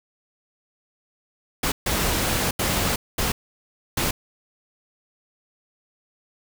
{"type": "noise bursts at uneven times", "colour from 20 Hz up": "pink", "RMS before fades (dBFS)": -23, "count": 5, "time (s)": [[1.63, 1.72], [1.86, 2.51], [2.59, 2.96], [3.18, 3.32], [3.97, 4.11]], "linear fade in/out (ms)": 5, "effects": []}